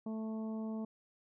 harmonic tone, 220 Hz, A3, in tune, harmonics 1 / 2 / 3 / 4 / 5, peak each -37 / -48 / -50 / -55 / -58 dBFS, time 0.06-0.85 s, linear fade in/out 5 ms, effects none

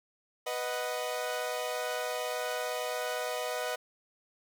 sawtooth chord, B major, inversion none, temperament equal, 493.9 / 622.3 / 740 Hz, B4 / D#5 / F#5, 0 / 0 / 0 cents, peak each -32 / -32 / -35 dBFS, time 0.46-3.76 s, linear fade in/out 10 ms, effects none

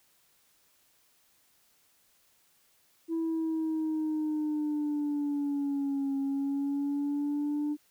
sine exponential two-way sweep, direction down then up, 329.6 to 273.9 to 297.3 Hz, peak -26 dBFS, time 3.08-7.77 s, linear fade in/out 50 ms, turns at 6.17 s, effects tanh soft clip ceiling -26 dBFS + white hiss -67 dBFS RMS until 7.9 s

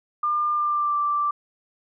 sine tone with pitch glide, 1200 to 1172.6 Hz, D6 to D6, +37 to -3 cents, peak -20 dBFS, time 0.23-1.31 s, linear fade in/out 5 ms, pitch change -40 cents, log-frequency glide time 0.54-0.97 s, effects none

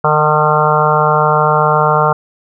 harmonic tone with a mistuned harmonic, 152.3 Hz, D#3, 37 cents flat, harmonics 1 / 3 / 4 / 5 / 6 / 7 / 8 / 9, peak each -17 / -17 / -17 / -17 / -17 / -17 / -17 / -17 dBFS, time 0.04-2.13 s, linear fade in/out 5 ms, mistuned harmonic 6, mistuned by -28 cents, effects none

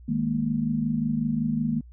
sine chord, D# suspended fourth, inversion none, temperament equal, 155.56 / 207.7 / 233.1 Hz, D#3 / G#3 / A#3, 0 / 0 / 0 cents, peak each -29 / -29 / -25 dBFS, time 0.08-1.81 s, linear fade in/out 10 ms, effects added 60 Hz sine -44 dBFS peak until 1.92 s

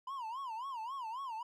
triangle tone with vibrato, 986 Hz, B5, 3 cents flat, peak -37 dBFS, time 0.07-1.43 s, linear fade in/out 5 ms, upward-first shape sine, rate 3.7 Hz, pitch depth 210 cents each way, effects none

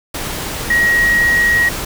sine tone in noise, 1896 Hz, A#6, 29 cents sharp, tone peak -10 dBFS, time 0.7-1.69 s, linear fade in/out 5 ms, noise pink, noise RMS -23 dBFS, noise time 0.14-1.85 s, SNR +10 dB, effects none

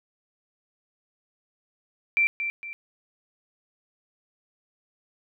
sine tone with echo, 2349 Hz, D7, in tune, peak -18 dBFS, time 2.17-2.27 s, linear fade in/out 0 ms, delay 230 ms, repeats 2, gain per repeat -8 dB, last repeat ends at 2.73 s, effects none

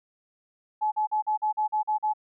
sine tone bursts, 855 Hz, A5, 50 cents flat, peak -22 dBFS, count 9, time 0.81-2.136 s, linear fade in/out 20 ms, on 110 ms, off 42 ms, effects none

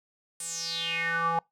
square tone with band-pass filter sweep, 166.8 Hz, E3, 21 cents sharp, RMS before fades -30 dBFS, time 0.4-1.39 s, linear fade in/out 2 ms, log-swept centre 9200 to 860 Hz, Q 6.6, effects noise-tail reverb RT60 0.2 s tail -26 dB re dry

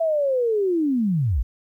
sine linear sweep, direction down, 668 to 44.99 Hz, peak -18 dBFS, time 0-1.43 s, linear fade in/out 10 ms, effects 10-bit

